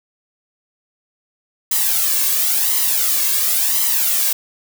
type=noise with flanger; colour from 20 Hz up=blue; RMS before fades=-17 dBFS; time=1.71-4.33 s; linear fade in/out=5 ms; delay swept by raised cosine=0.98 to 1.84 ms; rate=0.95 Hz; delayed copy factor=+0.75; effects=none